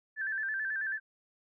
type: tone with vibrato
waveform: sine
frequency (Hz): 1655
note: G#6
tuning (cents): -6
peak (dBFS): -31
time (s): 0.16-1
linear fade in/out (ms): 50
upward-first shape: square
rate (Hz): 9.2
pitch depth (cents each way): 86
effects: none